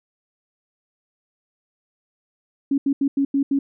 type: tone bursts at uneven times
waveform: sine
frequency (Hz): 277.1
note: C#4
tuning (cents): -1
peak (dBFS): -16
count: 6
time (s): 2.71-2.78 / 2.86-2.93 / 3.01-3.08 / 3.17-3.25 / 3.34-3.43 / 3.51-3.59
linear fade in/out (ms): 5
effects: none